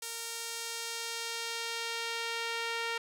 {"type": "tone with band-pass filter sweep", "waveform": "sawtooth", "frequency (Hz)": 461.7, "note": "A#4", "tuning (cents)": -17, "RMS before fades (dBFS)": -37, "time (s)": [0.02, 2.98], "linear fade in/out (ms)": 5, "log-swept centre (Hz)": [8500, 2500], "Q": 0.83, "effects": []}